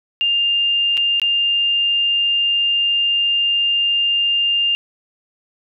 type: tone with dropouts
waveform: sine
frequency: 2803 Hz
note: F7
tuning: 6 cents sharp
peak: -14 dBFS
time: 0.21-4.75 s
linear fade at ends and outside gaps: 0 ms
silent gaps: 0.971-0.976 / 1.198-1.217 s
effects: none